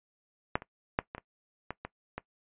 clicks, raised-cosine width 0.5 ms, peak -11 / -28 / -10 / -22 / -26 / -20 / -22 / -21 dBFS, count 8, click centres 0.555 / 0.621 / 0.989 / 1.149 / 1.181 / 1.706 / 1.85 / 2.18 s, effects noise-tail reverb RT60 0.1 s tail -19 dB re dry + resampled to 8000 Hz

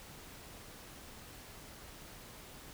silence, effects pink hiss -52 dBFS RMS until 2.73 s

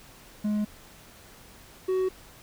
triangle tone pair in turn, 209.9 / 374 Hz, G#3 / F#4, +19 / +19 cents, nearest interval minor seventh, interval 1000 cents, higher second, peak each -22 / -21 dBFS, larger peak second, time 0.44-0.65 / 1.88-2.09 s, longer neither, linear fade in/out 10 ms, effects pink hiss -51 dBFS RMS until 2.42 s

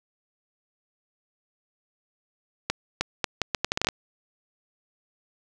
accelerating click train, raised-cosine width 0.2 ms, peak -6 dBFS, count 12, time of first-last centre 2.7-3.888 s, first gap 310 ms, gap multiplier 0.75, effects none

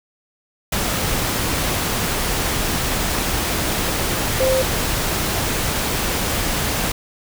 sine tone in noise, 523.3 Hz, C5, in tune, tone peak -15 dBFS, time 4.4-4.62 s, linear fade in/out 5 ms, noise pink, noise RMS -21 dBFS, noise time 0.72-6.92 s, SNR +3 dB, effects none

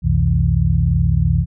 sine tone cluster, 63.9 / 87.2 / 125.3 / 161.7 Hz, C2 / F2 / B2 / E3, -40 / -2 / +25 / -33 cents, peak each -18 dBFS, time 0.02-1.46 s, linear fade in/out 50 ms, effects none

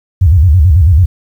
sine tone with vibrato, 82.41 Hz, E2, in tune, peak -3 dBFS, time 0.21-1.06 s, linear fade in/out 10 ms, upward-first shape square, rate 9.1 Hz, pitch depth 210 cents each way, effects 7-bit

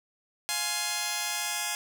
5% pulse chord, F minor, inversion none, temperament just, 698.5 / 838.1 / 1047.7 Hz, F5 / Ab5 / C6, 0 / +16 / +2 cents, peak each -24 / -19 / -25 dBFS, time 0.49-1.75 s, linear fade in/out 0 ms, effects none

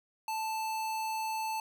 square tone, 880 Hz, A5, in tune, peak -33 dBFS, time 0.28-1.6 s, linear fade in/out 2 ms, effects none

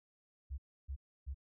sine tone bursts, 68 Hz, C#2, 33 cents flat, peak -38 dBFS, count 3, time 0.5-1.346 s, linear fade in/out 20 ms, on 82 ms, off 300 ms, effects none

